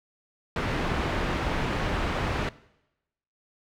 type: low-pass noise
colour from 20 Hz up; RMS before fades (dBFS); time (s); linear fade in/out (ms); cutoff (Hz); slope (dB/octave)
pink; -28; 0.56-2.49; 2; 2500; 12
effects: noise-tail reverb RT60 0.9 s tail -20 dB re dry